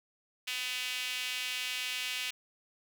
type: tone with high-pass filter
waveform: sawtooth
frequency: 251.9 Hz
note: B3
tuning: 34 cents sharp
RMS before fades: -36 dBFS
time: 0.47-2.31 s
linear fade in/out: 10 ms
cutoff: 2700 Hz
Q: 2.7
effects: none